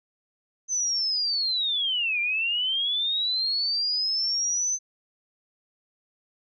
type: linear two-way sweep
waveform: sine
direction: down then up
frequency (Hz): 6190 to 2360 to 6190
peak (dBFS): -23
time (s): 0.68-4.79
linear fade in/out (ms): 50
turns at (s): 2.2
effects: none